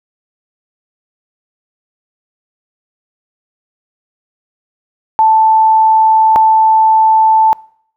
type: tone pair in turn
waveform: sine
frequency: 880 / 880 Hz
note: A5 / A5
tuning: 0 / 0 cents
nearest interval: unison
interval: 0 cents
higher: neither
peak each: -5 dBFS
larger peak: neither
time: 5.19-6.36 / 6.36-7.53 s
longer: neither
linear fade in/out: 0 ms
effects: noise-tail reverb RT60 0.6 s tail -24 dB re dry